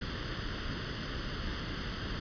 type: noise with comb filter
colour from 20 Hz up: pink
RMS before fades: -37 dBFS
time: 0.01-2.2 s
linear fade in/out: 10 ms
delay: 0.63 ms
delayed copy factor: +0.65
effects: resampled to 11025 Hz